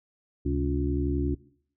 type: harmonic tone with a mistuned harmonic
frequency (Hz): 71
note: C#2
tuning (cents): +42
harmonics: 1 / 2 / 3 / 4 / 5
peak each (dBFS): -28 / -32 / -38 / -29 / -32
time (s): 0.45-1.35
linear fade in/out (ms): 10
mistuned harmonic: 2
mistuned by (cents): -120
effects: noise-tail reverb RT60 0.6 s tail -20 dB re dry